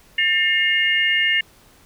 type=tone cluster; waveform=sine; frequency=1796 / 2139 / 2830 Hz; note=A6 / C7 / F7; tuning=+35 / +38 / +22 cents; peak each=-20 dBFS; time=0.18-1.41 s; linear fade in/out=5 ms; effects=pink hiss -52 dBFS RMS until 1.85 s